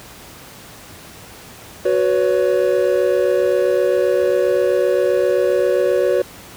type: chord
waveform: triangle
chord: F# suspended fourth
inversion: none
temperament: equal with one note detuned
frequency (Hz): 370 / 493.9 / 561.5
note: F#4 / B4 / C#5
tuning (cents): 0 / 0 / +22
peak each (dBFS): -16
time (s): 1.85-6.22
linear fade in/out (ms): 5
effects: pink hiss -39 dBFS RMS until 6.56 s + high-pass 60 Hz 12 dB/octave